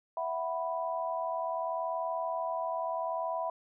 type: chord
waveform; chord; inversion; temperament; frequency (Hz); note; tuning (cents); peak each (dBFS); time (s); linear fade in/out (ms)
sine; E suspended second; none; equal; 659.3 / 740 / 987.8; E5 / F#5 / B5; 0 / 0 / 0; -34 / -38 / -35; 0.17-3.5; 2
effects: none